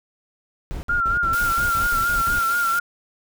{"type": "noise bursts", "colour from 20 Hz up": "brown", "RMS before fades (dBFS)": -29, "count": 10, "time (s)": [0.71, 2.387], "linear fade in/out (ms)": 0, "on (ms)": 120, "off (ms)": 53}
{"type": "tone with vibrato", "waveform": "sine", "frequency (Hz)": 1388, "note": "F6", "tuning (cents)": -11, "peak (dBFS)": -18, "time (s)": [0.89, 2.8], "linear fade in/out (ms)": 5, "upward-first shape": "sine", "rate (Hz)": 4.3, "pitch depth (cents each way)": 50}
{"type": "noise", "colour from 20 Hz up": "white", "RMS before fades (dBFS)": -32, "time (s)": [1.33, 2.79], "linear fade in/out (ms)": 2}
{"effects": []}